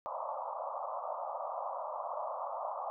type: band-pass noise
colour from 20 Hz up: pink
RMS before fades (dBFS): -39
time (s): 0.06-2.9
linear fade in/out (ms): 0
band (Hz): 550 to 1200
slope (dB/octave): 96
effects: none